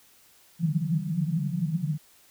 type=band-pass noise; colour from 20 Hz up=white; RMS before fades=-27 dBFS; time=0.59-1.98 s; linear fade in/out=50 ms; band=150 to 180 Hz; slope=96 dB/octave; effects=white hiss -58 dBFS RMS until 2.3 s